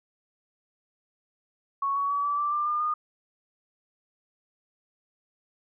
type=tone with pitch steps; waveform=sine; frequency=1108.7 / 1124.2 / 1139.9 / 1155.8 / 1171.9 / 1188.3 / 1204.9 / 1221.7 Hz; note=C#6 / C#6 / C#6 / D6 / D6 / D6 / D6 / D#6; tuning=0 / +24 / +48 / -28 / -4 / +20 / +44 / -32 cents; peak=-24 dBFS; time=1.82-2.94 s; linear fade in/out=5 ms; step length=140 ms; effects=none